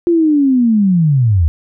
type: linear sweep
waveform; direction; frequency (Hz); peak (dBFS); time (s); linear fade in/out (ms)
sine; down; 349.2 to 73.42; -8; 0.07-1.48; 0
effects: none